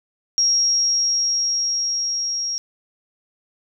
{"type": "tone with level ramp", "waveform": "sine", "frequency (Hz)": 5600, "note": "F8", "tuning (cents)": 4, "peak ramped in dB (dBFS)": [-14, -22], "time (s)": [0.38, 2.58], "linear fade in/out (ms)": 0, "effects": []}